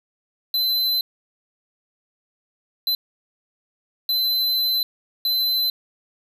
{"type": "tone bursts at uneven times", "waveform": "square", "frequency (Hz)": 4047, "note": "B7", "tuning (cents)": 42, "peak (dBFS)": -19, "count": 4, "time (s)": [[0.54, 1.01], [2.87, 2.95], [4.09, 4.83], [5.25, 5.7]], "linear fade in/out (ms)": 2, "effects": []}